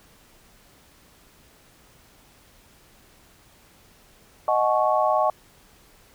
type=chord; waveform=sine; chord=D# half-diminished seventh; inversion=none; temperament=equal with one note detuned; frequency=622.3 / 740 / 857.4 / 1108.7 Hz; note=D#5 / F#5 / A5 / C#6; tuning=0 / 0 / -45 / 0 cents; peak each=-22 / -24 / -25 / -24 dBFS; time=4.48-5.3 s; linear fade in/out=2 ms; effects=pink hiss -55 dBFS RMS until 6.14 s